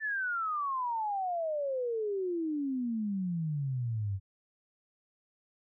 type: exponential sweep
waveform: sine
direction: down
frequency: 1784 to 93.8 Hz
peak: -30 dBFS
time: 0-4.2 s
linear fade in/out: 50 ms
effects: none